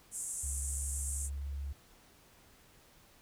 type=band-pass noise; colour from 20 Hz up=white; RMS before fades=-40 dBFS; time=0.11-1.3 s; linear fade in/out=50 ms; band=7300 to 9600 Hz; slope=48 dB/octave
type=tone with pitch glide; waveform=sine; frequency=69.3 to 69.98 Hz; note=C#2 to C#2; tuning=0 to +17 cents; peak=-36 dBFS; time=0.43-1.73 s; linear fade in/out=10 ms; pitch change=+17 cents; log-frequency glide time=0.68-1.54 s
effects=pink hiss -62 dBFS RMS until 3.21 s